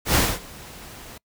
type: noise with ADSR envelope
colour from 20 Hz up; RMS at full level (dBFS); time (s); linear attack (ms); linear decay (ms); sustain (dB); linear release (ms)
pink; -17; 0.05-1.18; 100; 240; -24; 6
effects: noise-tail reverb RT60 0.1 s tail -25 dB re dry